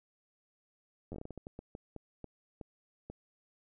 slowing click train, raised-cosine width 2 ms, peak -30 dBFS, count 16, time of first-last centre 1.12-3.1 s, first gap 10 ms, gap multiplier 1.32, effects none

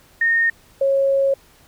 sine tone pair in turn, 1840 / 547 Hz, A#6 / C#5, -23 / -23 cents, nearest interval octave + major sixth, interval 2100 cents, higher first, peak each -14 dBFS, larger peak neither, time 0.21-0.5 / 0.81-1.34 s, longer second, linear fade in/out 5 ms, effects pink hiss -52 dBFS RMS until 1.67 s

